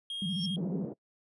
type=tone; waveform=triangle; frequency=3247 Hz; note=G#7; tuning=40 cents flat; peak=-33 dBFS; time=0.1-0.56 s; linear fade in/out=2 ms
type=tone with vibrato; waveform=sine; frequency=180 Hz; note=F#3; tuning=47 cents flat; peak=-31 dBFS; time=0.22-0.85 s; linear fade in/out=2 ms; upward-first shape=square; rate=14 Hz; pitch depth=140 cents each way
type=tone with exponential growth; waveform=sine; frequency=5420 Hz; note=E8; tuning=47 cents sharp; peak=-33 dBFS; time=0.28-0.46 s; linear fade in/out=5 ms; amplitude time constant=37 ms
type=band-pass noise; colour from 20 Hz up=white; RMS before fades=-39 dBFS; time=0.56-0.94 s; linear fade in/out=20 ms; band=170 to 450 Hz; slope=24 dB/octave
effects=noise-tail reverb RT60 0.1 s tail -22 dB re dry + resampled to 24000 Hz